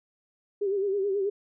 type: tone with vibrato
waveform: sine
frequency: 396.2 Hz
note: G4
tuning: 18 cents sharp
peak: -24 dBFS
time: 0.61-1.3 s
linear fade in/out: 10 ms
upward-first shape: sine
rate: 9.3 Hz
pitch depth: 71 cents each way
effects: none